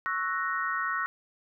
sine chord, F# dominant seventh, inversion second, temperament equal, 1108.7 / 1318.5 / 1480 / 1864.7 Hz, C#6 / E6 / F#6 / A#6, 0 / 0 / 0 / 0 cents, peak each -33 dBFS, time 0.06-1.06 s, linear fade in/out 0 ms, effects none

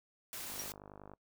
white noise, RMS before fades -44 dBFS, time 0.33-0.72 s, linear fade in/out 0 ms
click train, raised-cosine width 1 ms, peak -36 dBFS, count 33, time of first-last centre 0.5-1.136 s, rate 50.3 Hz
sine tone with exponential decay, 5700 Hz, F8, 34 cents sharp, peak -36 dBFS, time 0.59-0.66 s, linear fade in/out 5 ms, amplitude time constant 15 ms
effects noise-tail reverb RT60 0.1 s tail -25 dB re dry

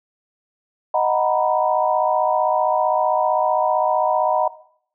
sine chord, B major seventh, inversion first, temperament equal, 622.3 / 740 / 932.3 / 987.8 Hz, D#5 / F#5 / A#5 / B5, 0 / 0 / 0 / 0 cents, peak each -20 / -20 / -22 / -23 dBFS, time 0.94-4.48 s, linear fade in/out 5 ms, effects noise-tail reverb RT60 0.6 s tail -17 dB re dry

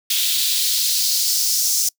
white noise with high-pass filter sweep, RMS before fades -19 dBFS, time 0.1-1.89 s, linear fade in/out 5 ms, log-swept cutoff 3300 to 5900 Hz, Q 2.7, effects noise-tail reverb RT60 0.1 s tail -25 dB re dry

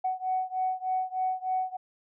sine beating tone pair, 745 / 748.3 Hz, F#5 / F#5, +12 / +19 cents, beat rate 3.3 Hz, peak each -29 / -30 dBFS, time 0.04-1.77 s, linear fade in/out 10 ms, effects tanh soft clip ceiling -19 dBFS

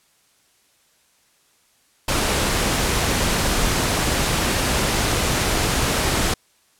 pink noise, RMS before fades -20 dBFS, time 2.08-6.34 s, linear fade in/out 5 ms, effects white hiss -60 dBFS RMS until 6.79 s + low-pass 11000 Hz 12 dB/octave

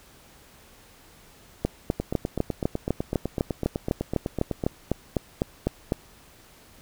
two click trains, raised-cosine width 2 ms, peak -9 / -13 dBFS, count 18 / 22, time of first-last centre 1.65-5.921 / 2-4.638 s, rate 3.98 / 7.96 Hz, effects pink hiss -53 dBFS RMS until 6.81 s

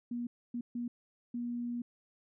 sine tone bursts at uneven times, 240 Hz, B3, 49 cents flat, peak -34 dBFS, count 4, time 0.11-0.27 / 0.54-0.61 / 0.75-0.88 / 1.34-1.82 s, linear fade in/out 5 ms, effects none

